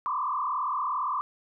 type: tone with frequency modulation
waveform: sine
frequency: 1098 Hz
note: C#6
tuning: 17 cents flat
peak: -26 dBFS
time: 0.06-1.21 s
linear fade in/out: 0 ms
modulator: 37.5 Hz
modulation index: 3
effects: none